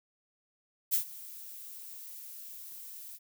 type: noise with ADSR envelope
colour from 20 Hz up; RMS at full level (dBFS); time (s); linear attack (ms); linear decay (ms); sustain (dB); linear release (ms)
violet; -26; 0.91-3.19; 28; 99; -20; 38
effects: none